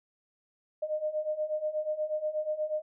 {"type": "beating tone pair", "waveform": "sine", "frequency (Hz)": [608, 616.3], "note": ["D#5", "D#5"], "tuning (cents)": [-40, -17], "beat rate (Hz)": 8.3, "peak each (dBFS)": [-34, -31], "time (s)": [0.82, 2.82], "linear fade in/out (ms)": 10, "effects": []}